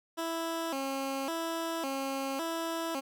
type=tone with vibrato; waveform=15% pulse; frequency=299 Hz; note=D4; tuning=31 cents sharp; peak=-26 dBFS; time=0.17-3.01 s; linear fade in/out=20 ms; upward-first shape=square; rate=0.9 Hz; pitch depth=170 cents each way; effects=none